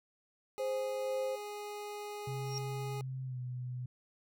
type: tone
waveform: 25% pulse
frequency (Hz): 414.7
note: G#4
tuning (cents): -3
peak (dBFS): -37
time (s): 0.58-3.01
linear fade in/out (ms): 0
type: tone with tremolo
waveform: sine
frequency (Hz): 523.3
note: C5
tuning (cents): 0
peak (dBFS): -32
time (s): 0.59-1.36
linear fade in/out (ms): 10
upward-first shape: sine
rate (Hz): 2.1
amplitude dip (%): 30
type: tone with pitch glide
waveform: sine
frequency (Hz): 130.81 to 124.97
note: C3 to B2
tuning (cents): 0 to +21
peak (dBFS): -37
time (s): 2.27-3.86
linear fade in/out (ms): 5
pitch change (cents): -79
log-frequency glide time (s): 3.24-3.39
type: tone with exponential growth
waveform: sine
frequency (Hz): 5588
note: F8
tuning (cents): 0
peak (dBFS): -35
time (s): 2.39-2.58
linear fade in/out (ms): 0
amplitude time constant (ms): 40
effects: none